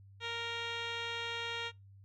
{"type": "tone with low-pass filter", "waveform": "10% pulse", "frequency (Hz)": 465.6, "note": "A#4", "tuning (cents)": -2, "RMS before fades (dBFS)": -39, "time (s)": [0.2, 1.72], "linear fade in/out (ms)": 50, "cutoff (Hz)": 3800, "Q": 4.4, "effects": ["noise-tail reverb RT60 0.2 s tail -24 dB re dry", "added 98 Hz sine -54 dBFS peak until 2.04 s"]}